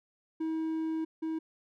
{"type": "tone pair in turn", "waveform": "triangle", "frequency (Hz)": [320.1, 320.1], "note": ["D#4", "D#4"], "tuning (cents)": [49, 49], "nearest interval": "unison", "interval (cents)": 0, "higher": "neither", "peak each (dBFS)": [-28, -29], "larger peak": "first", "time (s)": [[0.4, 1.05], [1.22, 1.39]], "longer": "first", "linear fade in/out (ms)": 10, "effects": []}